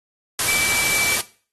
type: tone in noise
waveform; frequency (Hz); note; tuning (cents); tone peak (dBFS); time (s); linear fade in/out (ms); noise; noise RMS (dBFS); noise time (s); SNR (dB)
sine; 2319; D7; -22; -21; 0.48-1.16; 2; white; -21; 0.39-1.21; -3
effects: noise-tail reverb RT60 0.4 s tail -17 dB re dry + AAC 32 kbps